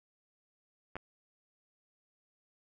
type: clicks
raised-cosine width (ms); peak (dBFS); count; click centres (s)
0.5; -25 / -26; 2; 0.956 / 0.966
effects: none